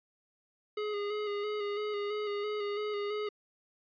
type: tone with vibrato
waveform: square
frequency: 415.3 Hz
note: G#4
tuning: in tune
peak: -33 dBFS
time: 0.77-3.29 s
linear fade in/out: 5 ms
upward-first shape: square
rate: 3 Hz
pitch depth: 26 cents each way
effects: resampled to 11025 Hz